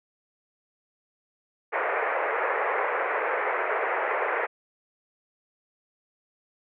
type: band-pass noise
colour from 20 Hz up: pink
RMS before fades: -27 dBFS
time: 1.72-4.47 s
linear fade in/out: 20 ms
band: 420 to 2200 Hz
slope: 48 dB/octave
effects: none